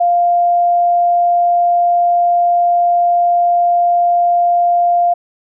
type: tone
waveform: sine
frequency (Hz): 698.5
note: F5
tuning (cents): 0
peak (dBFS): -9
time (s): 0-5.14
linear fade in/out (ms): 10
effects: none